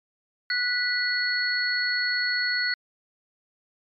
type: tone cluster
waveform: sine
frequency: 1473 / 1967 / 4365 Hz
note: F#6 / B6 / C#8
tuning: -8 / -7 / -28 cents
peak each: -27 / -27 / -27 dBFS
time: 0.5-2.74 s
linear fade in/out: 2 ms
effects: MP3 64 kbps